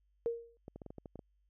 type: tone with exponential decay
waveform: sine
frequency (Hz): 466.2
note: A#4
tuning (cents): 0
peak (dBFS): -28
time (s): 0.26-0.57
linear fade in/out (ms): 0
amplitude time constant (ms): 67
type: clicks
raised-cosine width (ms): 2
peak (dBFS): -33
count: 9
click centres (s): 0.681 / 0.76 / 0.818 / 0.863 / 0.905 / 0.983 / 1.058 / 1.157 / 1.192
effects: added 50 Hz sine -70 dBFS peak until 1.49 s